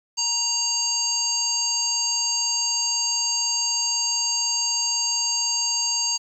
harmonic tone, 933 Hz, A#5, 1 cent sharp, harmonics 1 / 3 / 5 / 7 / 8, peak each -34 / -33 / -24 / -25 / -31 dBFS, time 0.17-6.18 s, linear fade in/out 20 ms, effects 9-bit

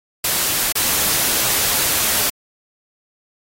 white noise with dropouts, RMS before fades -18 dBFS, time 0.24-2.3 s, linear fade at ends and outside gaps 5 ms, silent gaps 0.724-0.753 s, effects AAC 48 kbps

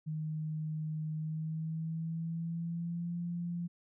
sine tone with pitch glide, 155.56 to 172.6 Hz, D#3 to F3, 0 to -20 cents, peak -34 dBFS, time 0.06-3.68 s, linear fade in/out 20 ms, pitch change +180 cents, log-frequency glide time 1.14-3.17 s, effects none

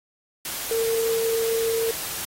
sine tone in noise, 454.2 Hz, A#4, 45 cents flat, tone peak -21 dBFS, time 0.71-1.91 s, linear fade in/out 2 ms, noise white, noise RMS -31 dBFS, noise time 0.45-2.25 s, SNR +7 dB, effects AAC 48 kbps

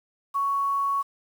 sine tone with quantisation, 1114 Hz, C#6, 8 cents sharp, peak -22 dBFS, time 0.34-1.03 s, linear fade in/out 20 ms, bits 8, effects none

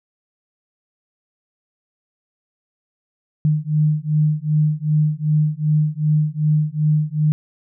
sine beating tone pair, 151.1 / 153.7 Hz, D3 / D#3, +50 / -21 cents, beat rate 2.6 Hz, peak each -18 dBFS, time 3.45-7.32 s, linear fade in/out 0 ms, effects none

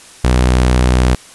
sawtooth tone, 62.3 Hz, B1, 16 cents sharp, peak -5 dBFS, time 0.24-1.15 s, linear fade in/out 5 ms, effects white hiss -39 dBFS RMS until 1.34 s + resampled to 24000 Hz

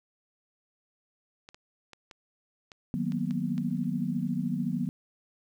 clicks, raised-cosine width 0.2 ms, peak -29 dBFS, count 8, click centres 1.489 / 1.545 / 1.933 / 2.112 / 2.718 / 3.121 / 3.309 / 3.58 s
sine chord, B major seventh, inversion first, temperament equal, 155.56 / 185 / 233.1 / 246.9 Hz, D#3 / F#3 / A#3 / B3, 0 / 0 / 0 / 0 cents, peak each -34 / -32 / -33 / -33 dBFS, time 2.94-4.89 s, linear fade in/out 0 ms
effects 10-bit

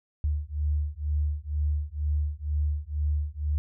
sine beating tone pair, 73.42 / 75.52 Hz, D2 / D2, 0 / +49 cents, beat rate 2.1 Hz, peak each -28 dBFS, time 0.24-3.58 s, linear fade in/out 0 ms, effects none

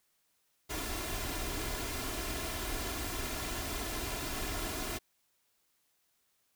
pink noise with comb filter, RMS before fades -37 dBFS, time 0.69-4.99 s, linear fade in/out 20 ms, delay 2.9 ms, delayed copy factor +0.55, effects white hiss -75 dBFS RMS until 6.55 s

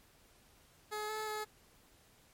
15% pulse tone with pitch steps, 424.3 / 432.3 / 427.1 Hz, G#4 / A4 / G#4, +37 / -31 / +48 cents, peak -31 dBFS, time 0.91-1.45 s, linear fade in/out 20 ms, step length 180 ms, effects pink hiss -65 dBFS RMS until 2.33 s + MP3 64 kbps

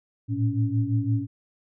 sine tone cluster, 109.3 / 115.2 / 280.4 Hz, A2 / A#2 / C#4, -11 / -20 / +20 cents, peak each -25 / -25 / -28 dBFS, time 0.28-1.27 s, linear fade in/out 50 ms, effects none

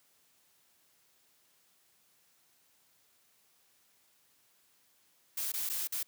blue noise with dropouts, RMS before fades -35 dBFS, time 5.37-6.03 s, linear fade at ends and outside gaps 5 ms, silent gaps 5.52-5.537 / 5.692-5.697 / 5.874-5.922 s, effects white hiss -69 dBFS RMS until 6.07 s + high-pass 80 Hz 12 dB/octave

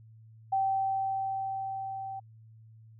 sine tone with level ramp, 775 Hz, G5, 20 cents flat, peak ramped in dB -24 to -36 dBFS, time 0.52-2.2 s, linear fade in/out 10 ms, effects added 111 Hz sine -51 dBFS peak until 2.99 s

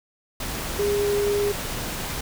sine tone in noise, 408.6 Hz, G#4, 28 cents flat, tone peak -20 dBFS, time 0.79-1.52 s, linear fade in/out 5 ms, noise pink, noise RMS -30 dBFS, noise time 0.4-2.21 s, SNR +7 dB, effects none

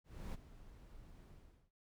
brown noise with ADSR envelope, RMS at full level -42 dBFS, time 0.04-1.71 s, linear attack 300 ms, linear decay 20 ms, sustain -15 dB, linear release 410 ms, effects none

